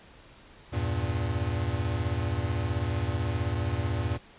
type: chord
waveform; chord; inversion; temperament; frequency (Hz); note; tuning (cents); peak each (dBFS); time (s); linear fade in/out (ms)
square; E diminished; none; equal; 82.41 / 98 / 116.54; E2 / G2 / Bb2; 0 / 0 / 0; -32; 0.72-4.18; 20
effects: pink hiss -53 dBFS RMS until 4.38 s + resampled to 8000 Hz